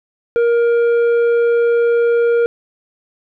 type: tone with tanh clipping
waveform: sine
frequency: 470 Hz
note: A#4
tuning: 14 cents sharp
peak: -12 dBFS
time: 0.36-2.46 s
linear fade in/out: 0 ms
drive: 7 dB
effects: none